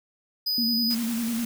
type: tone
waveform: square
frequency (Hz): 4978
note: D#8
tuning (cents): 0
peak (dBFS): -24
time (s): 0.46-0.95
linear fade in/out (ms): 10
type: tone with vibrato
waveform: sine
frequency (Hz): 231.3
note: A#3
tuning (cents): -13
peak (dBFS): -25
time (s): 0.58-1.45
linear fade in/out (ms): 2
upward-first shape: square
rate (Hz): 10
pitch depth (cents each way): 47
type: noise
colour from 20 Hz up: white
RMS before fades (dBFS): -36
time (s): 0.9-1.45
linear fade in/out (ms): 5
effects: none